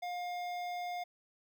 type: tone with notch filter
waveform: square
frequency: 710 Hz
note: F5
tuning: 28 cents sharp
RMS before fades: -39 dBFS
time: 0.02-1.04 s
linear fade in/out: 10 ms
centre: 9500 Hz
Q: 0.51
effects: none